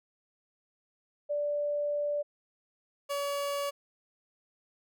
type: tone pair in turn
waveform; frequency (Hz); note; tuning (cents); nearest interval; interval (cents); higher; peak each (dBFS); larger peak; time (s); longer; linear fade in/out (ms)
sine / 30% pulse; 585 / 567.4; D5 / C#5; -7 / +40; minor second; 53; first; -28; neither; 1.29-2.23 / 3.09-3.71; first; 20
effects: none